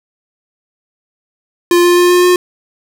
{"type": "tone with pitch steps", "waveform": "square", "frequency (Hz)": [349.2, 351.6, 354.1, 356.5, 359], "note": ["F4", "F4", "F4", "F4", "F4"], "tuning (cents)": [0, 12, 24, 36, 48], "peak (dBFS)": -7, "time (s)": [1.71, 2.36], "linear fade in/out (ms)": 2, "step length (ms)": 130, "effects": []}